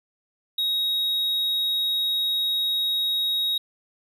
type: tone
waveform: triangle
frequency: 3780 Hz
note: A#7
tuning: 23 cents sharp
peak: -20 dBFS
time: 0.58-3.58 s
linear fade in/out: 5 ms
effects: none